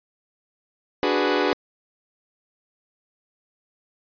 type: chord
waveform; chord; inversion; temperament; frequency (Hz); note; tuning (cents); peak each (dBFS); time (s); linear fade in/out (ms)
sawtooth; G# half-diminished seventh; second; equal; 293.7 / 370 / 415.3 / 493.9; D4 / F#4 / G#4 / B4; 0 / 0 / 0 / 0; -21; 1.03-1.53; 0
effects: resampled to 11025 Hz